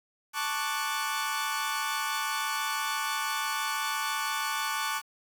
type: chord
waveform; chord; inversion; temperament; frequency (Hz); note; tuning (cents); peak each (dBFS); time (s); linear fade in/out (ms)
sawtooth; D major seventh; second; equal; 880 / 1108.7 / 1174.7 / 1480; A5 / C#6 / D6 / F#6; 0 / 0 / 0 / 0; -31; 0.33-5.02; 50
effects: 8-bit